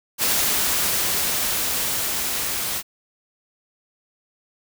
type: noise with level ramp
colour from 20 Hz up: white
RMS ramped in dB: -20 to -26 dBFS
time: 0.18-2.83 s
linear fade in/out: 50 ms
effects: none